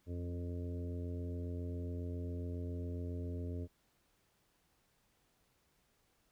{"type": "harmonic tone with a mistuned harmonic", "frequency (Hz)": 87.31, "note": "F2", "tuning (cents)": 0, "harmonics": [1, 2, 3, 4, 5, 6, 7], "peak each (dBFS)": [-39, -51, -46, -52, -50, -60, -56], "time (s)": [0.06, 3.68], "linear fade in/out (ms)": 50, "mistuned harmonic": 2, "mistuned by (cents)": -20, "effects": ["pink hiss -75 dBFS RMS until 6.31 s"]}